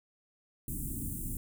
pink band-stop noise, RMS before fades -37 dBFS, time 0.68-1.37 s, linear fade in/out 2 ms, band 310 to 8100 Hz, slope 48 dB/octave, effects none

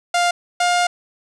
sawtooth tone pair in turn, 701 / 707.5 Hz, F5 / F5, +6 / +22 cents, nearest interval unison, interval 16 cents, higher second, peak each -11 dBFS, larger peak neither, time 0.14-0.31 / 0.6-0.87 s, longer second, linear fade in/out 5 ms, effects resampled to 22050 Hz + 8-bit

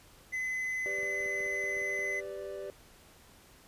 triangle tone, 2028 Hz, B6, 45 cents sharp, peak -30 dBFS, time 0.32-2.21 s, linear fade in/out 20 ms
triangle chord, G major, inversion none, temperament equal with one note detuned, 392 / 500.2 / 587.3 Hz, G4 / B4 / D5, 0 / +22 / 0 cents, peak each -39 / -43 / -40 dBFS, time 0.86-2.7 s, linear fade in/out 0 ms
clicks, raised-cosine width 2 ms, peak -40 dBFS, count 10, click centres 0.986 / 1.032 / 1.206 / 1.261 / 1.406 / 1.463 / 1.639 / 1.769 / 1.818 / 1.991 s
effects pink hiss -58 dBFS RMS until 3.67 s + resampled to 32000 Hz

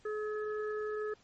harmonic tone, 425.7 Hz, G#4, 43 cents sharp, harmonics 1 / 3 / 4, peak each -34 / -44 / -46 dBFS, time 0.05-1.14 s, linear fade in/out 5 ms, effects pink hiss -65 dBFS RMS until 1.23 s + MP3 32 kbps

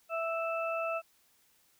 harmonic tone, 659.3 Hz, E5, in tune, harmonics 1 / 2 / 4, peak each -33 / -36 / -39 dBFS, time 0.09-1.02 s, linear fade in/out 50 ms, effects white hiss -68 dBFS RMS until 1.79 s

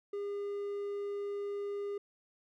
triangle tone, 405.2 Hz, G#4, 43 cents flat, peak -33 dBFS, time 0.13-1.98 s, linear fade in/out 5 ms, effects none

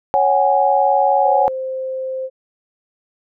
sine chord, C# suspended fourth, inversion none, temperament equal with one note detuned, 554.4 / 750.8 / 830.6 Hz, C#5 / F#5 / G#5, 0 / +25 / 0 cents, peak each -17 / -16 / -15 dBFS, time 0.14-1.48 s, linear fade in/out 0 ms
sine tone, 523 Hz, C5, 1 cent flat, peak -21 dBFS, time 1.22-2.3 s, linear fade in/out 50 ms
effects none

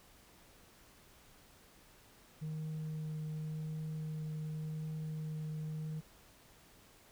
sine tone with vibrato, 155.56 Hz, D#3, in tune, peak -35 dBFS, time 2.41-6.01 s, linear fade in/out 20 ms, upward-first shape triangle, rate 0.89 Hz, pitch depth 10 cents each way, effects tanh soft clip ceiling -37 dBFS + pink hiss -62 dBFS RMS until 7.11 s

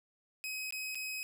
sawtooth tone with dropouts, 2535 Hz, D#7, 32 cents sharp, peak -34 dBFS, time 0.44-1.23 s, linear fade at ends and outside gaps 0 ms, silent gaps 0.707-0.724 / 0.947-0.954 s, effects 12-bit

